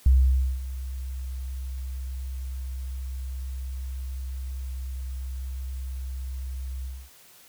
sine tone with ADSR envelope, 64.9 Hz, C2, 13 cents flat, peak -13 dBFS, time 0.06-7.1 s, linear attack 3 ms, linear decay 530 ms, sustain -17 dB, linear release 250 ms, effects white hiss -53 dBFS RMS until 7.48 s

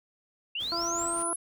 sine linear sweep, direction up, 2654 to 10880 Hz, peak -30 dBFS, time 0.55-1.36 s, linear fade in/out 5 ms
pink noise with tremolo, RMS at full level -47 dBFS, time 0.59-1.24 s, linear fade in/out 20 ms, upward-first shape sine, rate 5.2 Hz, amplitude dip 35%
harmonic tone, 339.7 Hz, F4, 48 cents flat, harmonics 1 / 2 / 3 / 4, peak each -36 / -36 / -36 / -36 dBFS, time 0.72-1.33 s, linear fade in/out 0 ms
effects none

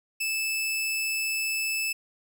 sawtooth tone, 2625 Hz, E7, 8 cents flat, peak -23 dBFS, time 0.2-1.93 s, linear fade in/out 10 ms, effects none

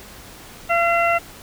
harmonic tone, 682 Hz, F5, 41 cents flat, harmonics 1 / 2 / 3 / 4, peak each -18 / -21 / -23 / -24 dBFS, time 0.69-1.19 s, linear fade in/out 20 ms, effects pink hiss -41 dBFS RMS until 1.42 s

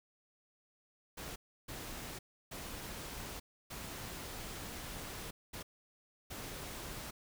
pink noise bursts at uneven times, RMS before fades -45 dBFS, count 6, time 1.17-1.36 / 1.68-2.19 / 2.51-3.4 / 3.7-5.31 / 5.53-5.63 / 6.3-7.11 s, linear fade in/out 10 ms, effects none

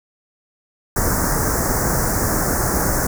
pink band-stop noise, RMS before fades -19 dBFS, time 0.96-3.07 s, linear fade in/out 5 ms, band 1800 to 5500 Hz, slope 48 dB/octave, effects none

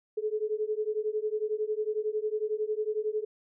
sine beating tone pair, 423.3 / 434.3 Hz, G#4 / A4, +33 / -23 cents, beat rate 11 Hz, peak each -31 dBFS, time 0.17-3.25 s, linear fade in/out 10 ms, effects none

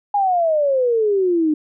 sine exponential sweep, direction down, 830 to 298.9 Hz, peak -14 dBFS, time 0.14-1.54 s, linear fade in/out 5 ms, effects none

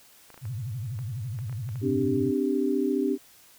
clicks, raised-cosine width 0.5 ms, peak -33 dBFS, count 10, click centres 0.303 / 0.343 / 0.377 / 0.454 / 0.99 / 1.389 / 1.496 / 1.527 / 1.69 / 1.757 s
sine tone with vibrato, 116.4 Hz, A#2, 2 cents flat, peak -30 dBFS, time 0.41-2.33 s, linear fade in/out 50 ms, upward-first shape sine, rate 12 Hz, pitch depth 270 cents each way
sine chord, C suspended second, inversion none, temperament equal with one note detuned, 259.2 / 293.7 / 392 Hz, C4 / D4 / G4, -16 / 0 / 0 cents, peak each -27 / -27 / -27 dBFS, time 1.81-3.18 s, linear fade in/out 50 ms
effects white hiss -55 dBFS RMS until 3.58 s

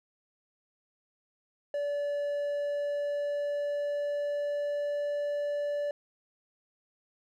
triangle tone with pitch glide, 577 to 581.3 Hz, D5 to D5, -31 to -18 cents, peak -27 dBFS, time 1.74-5.91 s, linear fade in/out 2 ms, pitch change +13 cents, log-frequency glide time 2.2-5.12 s, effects none

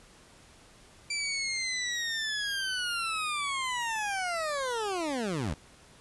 20% pulse linear sweep, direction down, 2349 to 63.7 Hz, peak -25 dBFS, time 1.1-5.54 s, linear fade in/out 5 ms, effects pink hiss -56 dBFS RMS until 6 s + resampled to 24000 Hz

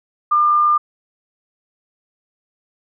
sine tone with amplitude modulation, 1201 Hz, D6, 38 cents sharp, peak -10 dBFS, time 0.31-0.78 s, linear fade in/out 10 ms, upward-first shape sine, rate 87.1 Hz, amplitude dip 25%, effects none

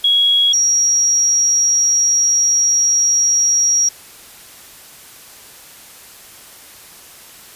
sine tone pair in turn, 3321 / 5675 Hz, G#7 / F8, -1 / +27 cents, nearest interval major sixth, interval 928 cents, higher second, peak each -10 / -11 dBFS, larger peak first, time 0.04-0.53 / 0.53-3.89 s, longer second, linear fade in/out 5 ms, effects white hiss -40 dBFS RMS until 7.55 s + resampled to 32000 Hz

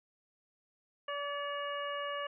harmonic tone with a mistuned harmonic, 574 Hz, D5, 40 cents flat, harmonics 1 / 2 / 3 / 4 / 5, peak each -39 / -39 / -43 / -50 / -44 dBFS, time 1.08-2.27 s, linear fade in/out 5 ms, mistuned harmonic 4, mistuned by -35 cents, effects none

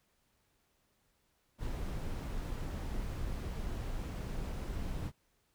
brown noise, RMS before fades -38 dBFS, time 1.58-5.12 s, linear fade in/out 50 ms, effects pink hiss -75 dBFS RMS until 5.54 s

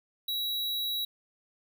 square tone, 3882 Hz, B7, 31 cents flat, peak -30 dBFS, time 0.28-1.05 s, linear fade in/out 5 ms, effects none

